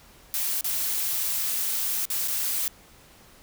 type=noise with dropouts; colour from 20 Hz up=blue; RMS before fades=-27 dBFS; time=0.34-2.68 s; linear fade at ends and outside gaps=0 ms; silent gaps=0.609-0.644 / 2.054-2.102 / 2.276-2.282 s; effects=pink hiss -53 dBFS RMS until 3.42 s